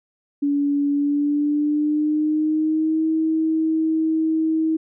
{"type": "tone with pitch glide", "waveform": "sine", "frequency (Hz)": [285.6, 318.7], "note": ["D4", "D#4"], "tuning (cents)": [-48, 42], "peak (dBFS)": -17, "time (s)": [0.42, 4.77], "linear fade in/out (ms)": 10, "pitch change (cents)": 190, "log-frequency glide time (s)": [0.92, 3.06], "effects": []}